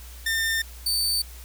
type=tone pair in turn; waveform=sawtooth; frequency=1805 / 4556 Hz; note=A6 / C#8; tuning=+44 / +47 cents; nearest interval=octave + major third; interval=1603 cents; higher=second; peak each=-19 dBFS; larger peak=neither; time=0.26-0.62 / 0.86-1.22 s; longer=neither; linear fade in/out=5 ms; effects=added 60 Hz sine -40 dBFS peak until 1.44 s + white hiss -47 dBFS RMS until 1.44 s

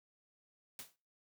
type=noise with exponential decay; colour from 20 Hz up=white; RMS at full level=-43 dBFS; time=0.79-0.96 s; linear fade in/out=1 ms; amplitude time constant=35 ms; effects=noise-tail reverb RT60 0.4 s tail -26 dB re dry + high-pass 80 Hz 12 dB/octave

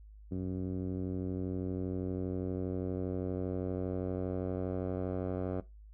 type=tone with low-pass filter sweep; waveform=10% pulse; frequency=92.5 Hz; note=F#2; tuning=in tune; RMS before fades=-35 dBFS; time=0.31-5.61 s; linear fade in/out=10 ms; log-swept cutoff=280 to 740 Hz; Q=1.2; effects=noise-tail reverb RT60 0.2 s tail -18 dB re dry + added 52 Hz sine -50 dBFS peak until 5.93 s

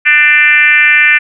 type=tone with frequency modulation; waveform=sine; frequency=2076 Hz; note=C7; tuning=14 cents flat; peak=-4 dBFS; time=0.05-1.19 s; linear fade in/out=20 ms; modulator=291 Hz; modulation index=1.7; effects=none

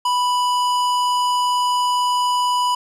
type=tone with hard clipping; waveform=sine; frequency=987.8 Hz; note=B5; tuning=in tune; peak=-18 dBFS; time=0.05-2.75 s; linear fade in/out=5 ms; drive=15 dB; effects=none

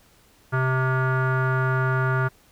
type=tone with low-pass filter; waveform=square; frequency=130 Hz; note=C3; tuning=11 cents flat; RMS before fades=-22 dBFS; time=0.52-2.29 s; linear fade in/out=20 ms; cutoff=1400 Hz; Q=5.9; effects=pink hiss -57 dBFS RMS until 2.51 s

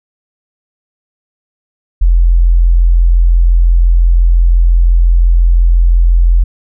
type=tone; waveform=sine; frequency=42.88 Hz; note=F1; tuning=31 cents flat; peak=-4 dBFS; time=2.01-6.44 s; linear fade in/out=10 ms; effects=none

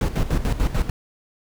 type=noise with tremolo; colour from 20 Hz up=brown; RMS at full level=-19 dBFS; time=0.01-0.9 s; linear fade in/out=2 ms; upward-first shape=square; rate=6.8 Hz; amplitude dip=70%; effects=none

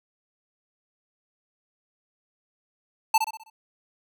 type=tone with echo; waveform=square; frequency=881 Hz; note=A5; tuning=2 cents sharp; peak=-16 dBFS; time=3.14-3.18 s; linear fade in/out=5 ms; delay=64 ms; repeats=5; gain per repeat=-7 dB; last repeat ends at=3.5 s; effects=none

